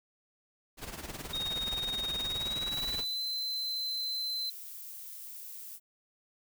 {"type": "noise with tremolo", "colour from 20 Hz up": "pink", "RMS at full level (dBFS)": -39, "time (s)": [0.77, 3.05], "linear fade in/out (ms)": 50, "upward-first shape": "sine", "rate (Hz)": 19, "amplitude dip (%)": 70}
{"type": "tone with pitch glide", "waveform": "sine", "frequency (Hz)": [3729, 4067], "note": ["A#7", "C8"], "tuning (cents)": [0, -50], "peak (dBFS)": -32, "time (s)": [1.33, 4.5], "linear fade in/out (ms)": 5, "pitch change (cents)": 150, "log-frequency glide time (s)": [2.22, 3.23]}
{"type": "noise", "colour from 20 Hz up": "violet", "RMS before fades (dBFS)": -45, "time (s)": [2.69, 5.8], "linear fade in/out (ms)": 50}
{"effects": []}